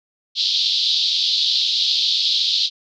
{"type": "band-pass noise", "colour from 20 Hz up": "white", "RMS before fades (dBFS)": -19, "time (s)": [0.35, 2.7], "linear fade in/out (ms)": 50, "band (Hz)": [3400, 4500], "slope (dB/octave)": 48, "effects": []}